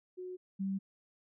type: tone pair in turn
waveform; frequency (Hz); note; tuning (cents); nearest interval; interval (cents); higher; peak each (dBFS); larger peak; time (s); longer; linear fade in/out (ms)
sine; 365.9 / 193.83; F#4 / G3; -19 / -19; major seventh; 1100; first; -40 / -32; second; 0.17-0.37 / 0.59-0.79; neither; 20
effects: none